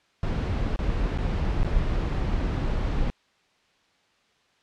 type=noise with dropouts; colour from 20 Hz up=brown; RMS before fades=-25 dBFS; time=0.23-3.1 s; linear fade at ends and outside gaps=0 ms; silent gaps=0.761-0.79 / 1.175-1.185 / 1.631-1.646 / 1.786-1.79 s; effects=white hiss -64 dBFS RMS until 4.62 s + low-pass 4000 Hz 12 dB/octave